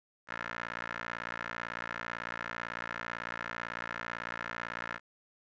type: tone with band-pass filter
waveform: 15% pulse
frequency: 58 Hz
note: A#1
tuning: 8 cents flat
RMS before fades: -40 dBFS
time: 0.27-5 s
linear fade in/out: 50 ms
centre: 1600 Hz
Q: 2.8
effects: resampled to 16000 Hz + 11-bit